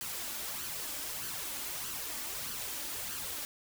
white noise with flanger, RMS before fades -39 dBFS, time 0.01-3.45 s, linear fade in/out 0 ms, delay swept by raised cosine 0.65 to 3.55 ms, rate 1.6 Hz, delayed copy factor +0.55, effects none

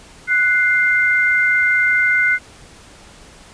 sine tone pair together, 1481 / 2094 Hz, F#6 / C7, +1 / +1 cents, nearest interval tritone, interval 600 cents, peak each -15 dBFS, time 0.27-2.39 s, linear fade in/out 50 ms, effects pink hiss -43 dBFS RMS until 3.53 s + resampled to 22050 Hz

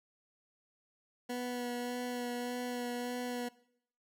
20% pulse tone with vibrato, 244.8 Hz, B3, 15 cents flat, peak -31 dBFS, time 1.29-3.49 s, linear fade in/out 10 ms, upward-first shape sine, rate 1.7 Hz, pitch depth 15 cents each way, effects noise-tail reverb RT60 0.7 s tail -21 dB re dry

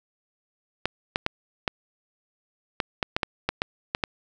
clicks, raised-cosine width 0.3 ms, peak -7 dBFS, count 12, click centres 0.856 / 1.159 / 1.264 / 1.678 / 2.802 / 3.028 / 3.165 / 3.232 / 3.49 / 3.619 / 3.949 / 4.038 s, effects none

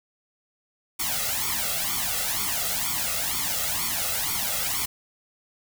white noise with flanger, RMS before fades -27 dBFS, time 0.99-4.86 s, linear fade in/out 10 ms, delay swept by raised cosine 0.89 to 1.53 ms, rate 2.1 Hz, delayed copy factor +0.9, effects none

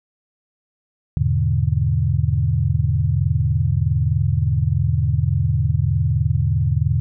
sine chord, E dominant seventh, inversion none, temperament equal, 82.41 / 103.83 / 123.47 / 146.83 Hz, E2 / G#2 / B2 / D3, 0 / 0 / 0 / 0 cents, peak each -21 dBFS, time 1.17-7 s, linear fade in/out 0 ms, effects none

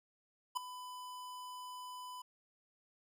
square tone with ADSR envelope, 1000 Hz, B5, 21 cents sharp, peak -31 dBFS, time 0.55-2.22 s, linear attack 21 ms, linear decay 4 ms, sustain -15 dB, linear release 6 ms, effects none

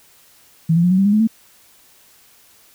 sine tone with pitch steps, 162.9 / 170.41 / 178.26 / 186.48 / 195.07 / 204.1 / 213.5 / 223.3 Hz, E3 / F3 / F3 / F#3 / G3 / G#3 / G#3 / A3, -20 / -42 / +36 / +14 / -8 / -30 / +48 / +26 cents, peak -11 dBFS, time 0.69-1.274 s, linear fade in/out 10 ms, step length 73 ms, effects white hiss -51 dBFS RMS until 2.74 s

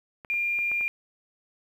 clicks, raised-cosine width 0.5 ms, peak -28 / -33 / -29 / -26 / -28 dBFS, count 5, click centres 0.248 / 0.34 / 0.589 / 0.716 / 0.81 s
sine tone, 2400 Hz, D7, 37 cents sharp, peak -24 dBFS, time 0.3-0.88 s, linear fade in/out 0 ms
effects 9-bit

